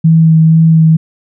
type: tone with vibrato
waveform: sine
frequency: 161.2 Hz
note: E3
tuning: 38 cents flat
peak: -3 dBFS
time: 0.04-0.97 s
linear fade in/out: 10 ms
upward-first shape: sine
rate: 2.1 Hz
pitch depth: 14 cents each way
effects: none